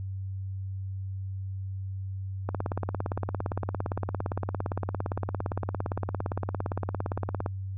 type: click train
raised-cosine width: 1 ms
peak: -16 dBFS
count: 88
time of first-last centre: 2.49-7.461 s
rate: 17.5 Hz
effects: added 96 Hz sine -32 dBFS peak until 7.77 s